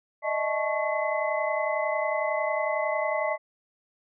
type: tone cluster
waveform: sine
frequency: 609 / 640 / 867 / 1105 / 2030 Hz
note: D#5 / D#5 / A5 / C#6 / B6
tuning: -37 / +49 / -26 / -6 / +47 cents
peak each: -29 / -30 / -32 / -33 / -32 dBFS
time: 0.22-3.38 s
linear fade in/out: 50 ms
effects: none